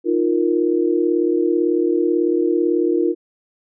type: chord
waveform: sine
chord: Eb suspended second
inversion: none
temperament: equal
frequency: 311.1 / 349.2 / 466.2 Hz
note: Eb4 / F4 / Bb4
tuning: 0 / 0 / 0 cents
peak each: -20 / -17 / -22 dBFS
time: 0.04-3.15 s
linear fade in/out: 50 ms
effects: none